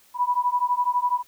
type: beating tone pair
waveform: sine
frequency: 977 / 989 Hz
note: B5 / B5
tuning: -19 / +2 cents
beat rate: 12 Hz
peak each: -23 / -23 dBFS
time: 0.14-1.23 s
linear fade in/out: 50 ms
effects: white hiss -57 dBFS RMS until 1.27 s